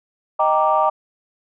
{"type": "chord", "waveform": "sine", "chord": "Eb major seventh", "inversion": "none", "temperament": "equal", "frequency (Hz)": [622.3, 784, 932.3, 1174.7], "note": ["Eb5", "G5", "Bb5", "D6"], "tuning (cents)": [0, 0, 0, 0], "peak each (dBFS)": -19, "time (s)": [0.39, 0.9], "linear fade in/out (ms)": 10, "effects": ["tanh soft clip ceiling -4 dBFS"]}